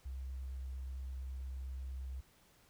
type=tone with vibrato; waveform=sine; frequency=65.41 Hz; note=C2; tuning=in tune; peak=-40 dBFS; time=0.05-2.21 s; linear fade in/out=10 ms; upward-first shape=sine; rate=8.7 Hz; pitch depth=10 cents each way; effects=pink hiss -67 dBFS RMS until 2.69 s